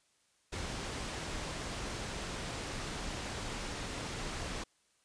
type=low-pass noise; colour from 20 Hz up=pink; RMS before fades=-40 dBFS; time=0.52-4.64 s; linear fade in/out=10 ms; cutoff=8100 Hz; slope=12 dB/octave; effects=white hiss -72 dBFS RMS until 5.04 s + resampled to 22050 Hz